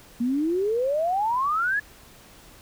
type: exponential sweep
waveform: sine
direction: up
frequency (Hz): 230.7 to 1734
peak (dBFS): -21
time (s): 0.2-1.8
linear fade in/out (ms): 10
effects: pink hiss -50 dBFS RMS until 2.61 s